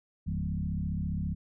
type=tone with frequency modulation; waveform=sine; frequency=126.1 Hz; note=B2; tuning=36 cents sharp; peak=-29 dBFS; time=0.26-1.35 s; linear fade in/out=20 ms; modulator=34.9 Hz; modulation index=2.3; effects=none